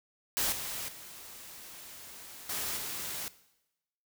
white noise with level steps, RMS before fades -30 / -38 / -48 / -35 / -38 dBFS, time 0.37-3.28 s, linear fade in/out 0 ms, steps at 0.52 / 0.88 / 2.49 / 2.77 s, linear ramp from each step 5 ms, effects noise-tail reverb RT60 0.9 s tail -17 dB re dry

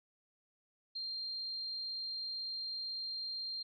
sine tone, 4186 Hz, C8, in tune, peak -38 dBFS, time 0.95-3.63 s, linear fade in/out 10 ms, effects none

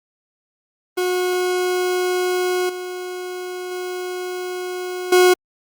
40% pulse tone with level steps, 363.3 Hz, F#4, 32 cents flat, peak -17 / -26 / -24 / -9 dBFS, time 0.97-5.34 s, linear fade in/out 10 ms, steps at 2.69 / 3.71 / 5.12 s, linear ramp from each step 5 ms, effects Opus 32 kbps

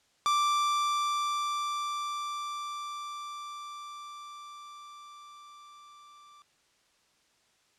45% pulse tone with level ramp, 1174.7 Hz, D6, in tune, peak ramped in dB -23 to -53 dBFS, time 0.26-6.42 s, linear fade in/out 0 ms, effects white hiss -68 dBFS RMS until 7.78 s + low-pass 7000 Hz 12 dB/octave

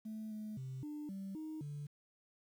sine tone with pitch steps, 217.8 / 214.4 / 131.1 / 298.4 / 194.2 / 312.5 / 145.6 Hz, A3 / A3 / C3 / D4 / G3 / D#4 / D3, -17 / -45 / +4 / +28 / -16 / +8 / -15 cents, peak -40 dBFS, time 0.05-1.87 s, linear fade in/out 10 ms, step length 260 ms, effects tanh soft clip ceiling -39 dBFS + 11-bit

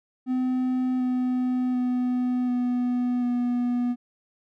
triangle tone with pitch steps, 254.9 / 252.1 / 249.4 / 246.6 / 244 Hz, C4 / B3 / B3 / B3 / B3, -45 / +36 / +17 / -2 / -21 cents, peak -20 dBFS, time 0.26-3.96 s, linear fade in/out 50 ms, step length 740 ms, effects none

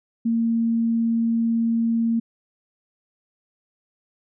sine tone, 229.5 Hz, A#3, 27 cents flat, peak -18 dBFS, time 0.25-2.2 s, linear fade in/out 10 ms, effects none

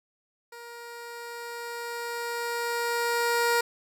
15% pulse tone with level ramp, 471.9 Hz, A#4, 21 cents sharp, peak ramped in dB -36 to -15 dBFS, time 0.52-3.61 s, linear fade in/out 5 ms, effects none

